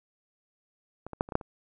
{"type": "clicks", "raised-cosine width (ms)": 1, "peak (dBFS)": [-25, -24, -11, -29, -21, -9, -28], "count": 7, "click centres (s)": [1.066, 1.133, 1.209, 1.289, 1.322, 1.354, 1.412], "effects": []}